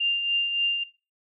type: tone with tremolo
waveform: sine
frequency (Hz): 2794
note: F7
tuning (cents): 0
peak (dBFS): -20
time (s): 0-0.84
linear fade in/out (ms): 10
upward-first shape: triangle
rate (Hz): 3.5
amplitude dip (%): 55
effects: noise-tail reverb RT60 0.3 s tail -17 dB re dry